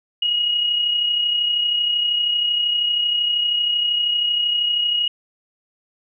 sine tone with amplitude modulation, 2890 Hz, F#7, 41 cents flat, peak -15 dBFS, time 0.22-5.08 s, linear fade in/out 5 ms, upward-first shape sine, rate 32.8 Hz, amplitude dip 40%, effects none

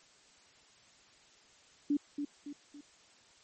sine tone with echo, 289.3 Hz, D4, 26 cents flat, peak -26 dBFS, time 1.9-1.97 s, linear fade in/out 5 ms, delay 280 ms, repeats 3, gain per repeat -7 dB, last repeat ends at 2.81 s, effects white hiss -62 dBFS RMS until 3.43 s + MP3 32 kbps

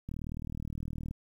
click train, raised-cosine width 5 ms, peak -26 dBFS, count 41, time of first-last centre 0.09-1.11 s, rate 39.2 Hz, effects 10-bit

